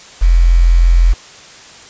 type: tone with quantisation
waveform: sine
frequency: 42.84 Hz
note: F1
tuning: 33 cents flat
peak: -5 dBFS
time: 0.21-1.14 s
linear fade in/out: 20 ms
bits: 5
effects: white hiss -37 dBFS RMS until 1.89 s + resampled to 16000 Hz